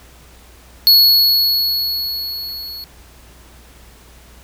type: tone with level ramp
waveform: square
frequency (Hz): 4364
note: C#8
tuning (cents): -28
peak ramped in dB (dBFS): -6 to -29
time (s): 0.87-2.84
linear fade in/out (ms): 0
effects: added 60 Hz sine -44 dBFS peak until 4.43 s + pink hiss -46 dBFS RMS until 4.43 s

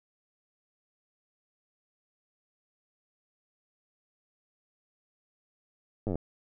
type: slowing click train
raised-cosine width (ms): 2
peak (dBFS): -19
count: 9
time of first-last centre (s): 6.07-6.156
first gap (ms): 9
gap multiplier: 1.05
effects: none

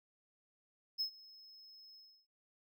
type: tone with ADSR envelope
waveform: triangle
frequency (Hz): 5180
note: E8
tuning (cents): -31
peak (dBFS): -31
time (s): 0.98-2.27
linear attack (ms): 28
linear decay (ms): 91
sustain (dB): -23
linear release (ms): 310
effects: none

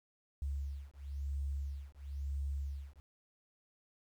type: beating tone pair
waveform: sine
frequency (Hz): 69.3 / 70.29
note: C#2 / C#2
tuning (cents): 0 / +25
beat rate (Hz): 0.99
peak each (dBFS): -40 / -40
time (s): 0.42-3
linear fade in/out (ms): 0
effects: 11-bit

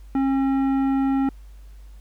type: tone with tanh clipping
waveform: sine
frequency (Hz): 270.4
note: C#4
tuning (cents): -43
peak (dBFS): -20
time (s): 0.15-1.29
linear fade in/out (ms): 2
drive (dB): 12
effects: added 50 Hz sine -40 dBFS peak until 2 s + pink hiss -60 dBFS RMS until 2 s

